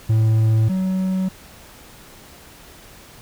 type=tone pair in turn; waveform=triangle; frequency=110.6 / 187.73 Hz; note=A2 / F#3; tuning=+9 / +25 cents; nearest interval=major sixth; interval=916 cents; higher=second; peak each=-11 / -16 dBFS; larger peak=first; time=0.09-0.69 / 0.69-1.29 s; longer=neither; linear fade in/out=10 ms; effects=pink hiss -44 dBFS RMS until 3.21 s